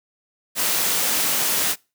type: noise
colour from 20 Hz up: white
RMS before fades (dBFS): -21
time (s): 0.55-1.76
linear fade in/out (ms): 50
effects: noise-tail reverb RT60 0.3 s tail -25 dB re dry + high-pass 150 Hz 12 dB/octave